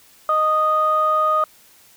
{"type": "tone pair together", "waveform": "sine", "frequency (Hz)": [620, 1240], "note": ["D#5", "D#6"], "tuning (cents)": [-6, -6], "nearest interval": "octave", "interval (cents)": 1200, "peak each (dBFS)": [-21, -15], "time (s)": [0.29, 1.44], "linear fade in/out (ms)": 2, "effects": ["tanh soft clip ceiling -8 dBFS", "white hiss -51 dBFS RMS until 1.96 s"]}